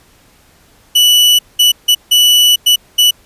40% pulse tone bursts at uneven times, 2960 Hz, F#7, in tune, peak -5 dBFS, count 6, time 0.95-1.39 / 1.59-1.72 / 1.88-1.95 / 2.11-2.56 / 2.66-2.76 / 2.98-3.11 s, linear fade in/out 10 ms, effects pink hiss -48 dBFS RMS until 3.25 s + resampled to 32000 Hz

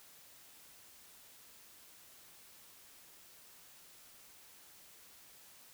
silence, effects white hiss -59 dBFS RMS until 5.73 s

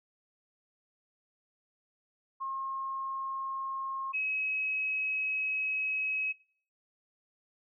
sine tone pair in turn, 1074 / 2556 Hz, C6 / D#7, +45 / +46 cents, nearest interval octave + minor third, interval 1501 cents, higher second, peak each -33 / -29 dBFS, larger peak second, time 2.4-4.13 / 4.13-6.33 s, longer second, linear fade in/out 20 ms, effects noise-tail reverb RT60 0.5 s tail -22 dB re dry

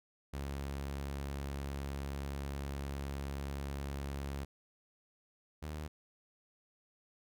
sawtooth tone pair in turn, 69.6 / 76.14 Hz, C#2 / D#2, +8 / -37 cents, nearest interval major second, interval 155 cents, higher second, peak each -34 / -36 dBFS, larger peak first, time 0.33-4.45 / 5.62-5.88 s, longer first, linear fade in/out 10 ms, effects none

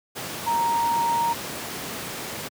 sine tone in noise, 932.3 Hz, A#5, in tune, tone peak -20 dBFS, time 0.46-1.34 s, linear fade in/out 20 ms, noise pink, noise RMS -32 dBFS, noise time 0.15-2.49 s, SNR +9 dB, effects high-pass 150 Hz 12 dB/octave

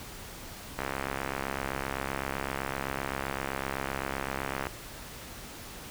click train, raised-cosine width 0.5 ms, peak -16 dBFS, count 264, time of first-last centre 0.79-4.669 s, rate 67.8 Hz, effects pink hiss -44 dBFS RMS until 5.9 s

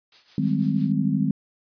blue noise with tremolo, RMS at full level -42 dBFS, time 0.12-0.92 s, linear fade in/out 2 ms, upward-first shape triangle, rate 6.1 Hz, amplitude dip 75%
sine chord, Ab major seventh, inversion second, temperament just, 155.74 / 194.67 / 207.7 / 259.6 Hz, Eb3 / G3 / Ab3 / C4, +2 / -12 / 0 / -13 cents, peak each -25 dBFS, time 0.38-1.31 s, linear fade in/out 2 ms
effects resampled to 11025 Hz

